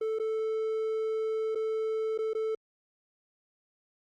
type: tone with dropouts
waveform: triangle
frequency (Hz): 440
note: A4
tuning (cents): 0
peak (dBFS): -26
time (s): 0.01-2.55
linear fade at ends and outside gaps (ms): 5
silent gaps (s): 0.188-0.197 / 1.549-1.555 / 2.178-2.187 / 2.334-2.349
effects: Opus 32 kbps